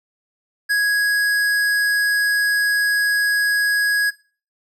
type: tone with tanh clipping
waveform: sine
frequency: 1661.2 Hz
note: G#6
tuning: in tune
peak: -17 dBFS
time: 0.69-4.11 s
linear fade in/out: 20 ms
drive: 17 dB
effects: noise-tail reverb RT60 0.4 s tail -21 dB re dry